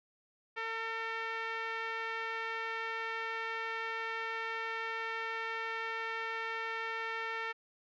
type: tone with low-pass filter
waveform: 5% pulse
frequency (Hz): 451.5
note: A4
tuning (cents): +45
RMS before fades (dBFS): -38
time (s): 0.56-7.53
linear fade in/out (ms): 20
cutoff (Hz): 1900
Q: 1.7
effects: none